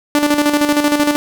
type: tone with tremolo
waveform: sawtooth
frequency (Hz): 293.7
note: D4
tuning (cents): 0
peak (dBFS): -6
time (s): 0.15-1.16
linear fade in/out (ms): 0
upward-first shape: square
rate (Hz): 13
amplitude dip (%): 55
effects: none